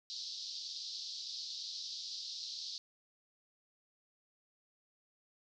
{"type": "band-pass noise", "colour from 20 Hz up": "pink", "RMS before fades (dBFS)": -44, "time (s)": [0.1, 2.78], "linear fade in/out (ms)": 0, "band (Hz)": [3900, 5300], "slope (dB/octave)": 48, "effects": []}